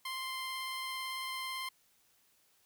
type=tone with vibrato; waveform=15% pulse; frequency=1046.5 Hz; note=C6; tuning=in tune; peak=-31 dBFS; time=0.05-1.69 s; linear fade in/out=5 ms; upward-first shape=sine; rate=18 Hz; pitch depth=10 cents each way; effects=white hiss -70 dBFS RMS until 2.65 s